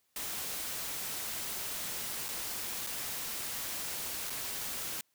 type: noise with dropouts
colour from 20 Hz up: white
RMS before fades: -38 dBFS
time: 0.16-5.01 s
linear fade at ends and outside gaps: 2 ms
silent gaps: 2.284-2.288 / 2.866-2.87 / 4.298-4.302 s
effects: white hiss -75 dBFS RMS until 5.14 s